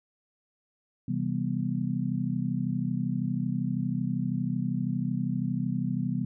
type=chord; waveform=sine; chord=C major seventh; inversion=none; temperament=just; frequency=130.81 / 163.52 / 196.22 / 245.3 Hz; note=C3 / E3 / G3 / B3; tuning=0 / -14 / +2 / -12 cents; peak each=-32 dBFS; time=1.08-6.25 s; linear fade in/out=5 ms; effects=none